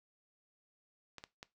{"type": "clicks", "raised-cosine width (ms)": 0.2, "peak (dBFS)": -29, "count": 3, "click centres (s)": [1.183, 1.239, 1.429], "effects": ["noise-tail reverb RT60 0.2 s tail -18 dB re dry"]}